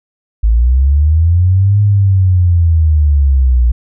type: linear two-way sweep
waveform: sine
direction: up then down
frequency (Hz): 52.6 to 103.8 to 58.3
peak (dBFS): -6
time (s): 0.43-3.72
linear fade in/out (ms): 10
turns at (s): 1.81
effects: none